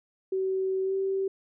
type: tone with pitch glide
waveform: sine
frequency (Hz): 380 to 386.4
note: F#4 to G4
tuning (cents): +46 to -25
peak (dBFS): -25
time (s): 0.32-1.28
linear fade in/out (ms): 5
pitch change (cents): +29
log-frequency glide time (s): 0.83-0.94
effects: none